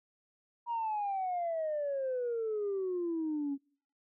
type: exponential sweep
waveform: sine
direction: down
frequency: 959 to 274 Hz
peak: -30 dBFS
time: 0.66-3.58 s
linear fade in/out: 50 ms
effects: noise-tail reverb RT60 0.5 s tail -26 dB re dry + tanh soft clip ceiling -28 dBFS